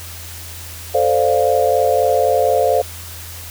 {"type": "chord", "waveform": "sine", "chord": "D minor seventh", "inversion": "second", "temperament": "equal", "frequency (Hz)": [440, 523.3, 587.3, 698.5], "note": ["A4", "C5", "D5", "F5"], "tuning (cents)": [0, 0, 0, 0], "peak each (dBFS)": [-19, -16, -19, -17], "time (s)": [0.94, 2.82], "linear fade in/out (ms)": 10, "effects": ["added 85 Hz sine -34 dBFS peak until 3.5 s", "white hiss -34 dBFS RMS until 3.5 s"]}